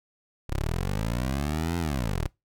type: linear two-way sweep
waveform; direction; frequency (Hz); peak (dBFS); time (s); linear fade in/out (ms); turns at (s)
15% pulse; up then down; 30.87 to 87.31 to 30.87; -20; 0.49-2.28; 10; 1.78
effects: noise-tail reverb RT60 0.2 s tail -23 dB re dry